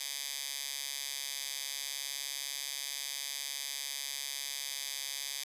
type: tone with high-pass filter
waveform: 10% pulse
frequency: 139.7 Hz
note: C#3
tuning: 14 cents sharp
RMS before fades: -39 dBFS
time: 0-5.44 s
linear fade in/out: 2 ms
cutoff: 4000 Hz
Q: 1
effects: resampled to 32000 Hz